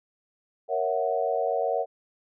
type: chord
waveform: sine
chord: F# dominant seventh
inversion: first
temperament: equal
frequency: 466.2 / 554.4 / 659.3 / 740 Hz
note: A#4 / C#5 / E5 / F#5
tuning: 0 / 0 / 0 / 0 cents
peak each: -29 dBFS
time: 0.68-1.86 s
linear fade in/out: 50 ms
effects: none